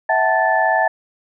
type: tone cluster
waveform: sine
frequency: 651 / 748 / 881 / 1751 Hz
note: E5 / F#5 / A5 / A6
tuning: -22 / +19 / +2 / -9 cents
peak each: -19 dBFS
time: 0.09-0.88 s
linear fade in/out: 5 ms
effects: none